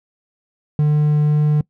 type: tone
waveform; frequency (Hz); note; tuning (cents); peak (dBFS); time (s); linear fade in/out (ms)
triangle; 149.8; D3; +35; -10; 0.79-1.61; 2
effects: noise-tail reverb RT60 0.1 s tail -22 dB re dry